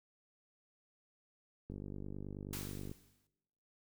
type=click train; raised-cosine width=3 ms; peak=-32 dBFS; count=61; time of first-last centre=1.7-2.915 s; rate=49.4 Hz
type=noise with exponential decay; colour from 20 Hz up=white; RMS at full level=-43 dBFS; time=2.53-3.27 s; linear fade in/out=2 ms; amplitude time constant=160 ms
effects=noise-tail reverb RT60 1.0 s tail -20 dB re dry